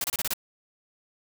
white noise bursts, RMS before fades -28 dBFS, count 6, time 0.01-0.336 s, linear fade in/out 2 ms, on 31 ms, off 28 ms, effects none

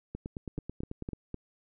two click trains, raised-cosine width 3 ms, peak -23 / -24 dBFS, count 4 / 10, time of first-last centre 0.58-1.343 / 0.15-1.133 s, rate 3.93 / 9.16 Hz, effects none

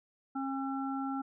harmonic tone, 270 Hz, C#4, 45 cents flat, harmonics 1 / 3 / 5, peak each -34 / -39 / -41 dBFS, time 0.35-1.22 s, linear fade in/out 10 ms, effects none

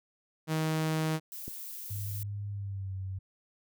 sawtooth tone, 157.9 Hz, D#3, 26 cents sharp, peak -24 dBFS, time 0.47-1.2 s, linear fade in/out 50 ms
violet noise, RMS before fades -42 dBFS, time 1.32-2.23 s, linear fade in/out 0 ms
click, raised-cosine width 3 ms, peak -28 dBFS, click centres 1.48 s
sine tone with pitch glide, 101.9 to 95.08 Hz, G#2 to F#2, -32 to +48 cents, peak -34 dBFS, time 1.9-3.19 s, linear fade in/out 10 ms, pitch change -120 cents, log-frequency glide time 2.49-2.94 s
effects none

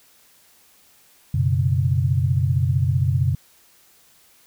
sine chord, F# suspended fourth, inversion none, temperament just, 92.5 / 123.33 / 138.75 Hz, F#2 / B2 / C#3, 0 / -2 / +2 cents, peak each -21 dBFS, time 1.34-3.35 s, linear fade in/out 5 ms, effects white hiss -55 dBFS RMS until 4.46 s

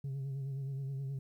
sine tone with vibrato, 136.3 Hz, C#3, 29 cents flat, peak -33 dBFS, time 0.04-1.19 s, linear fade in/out 5 ms, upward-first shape sine, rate 9.5 Hz, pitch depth 45 cents each way, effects tanh soft clip ceiling -35 dBFS + 12-bit

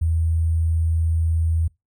sine tone with sample-and-hold, 81.6 Hz, E2, 17 cents flat, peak -17 dBFS, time 0.01-1.68 s, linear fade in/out 10 ms, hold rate 8820 Hz, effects noise-tail reverb RT60 0.2 s tail -24 dB re dry

